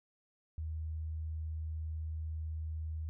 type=tone; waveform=sine; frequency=79 Hz; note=D#2; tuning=27 cents sharp; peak=-36 dBFS; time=0.58-3.09 s; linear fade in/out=0 ms; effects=none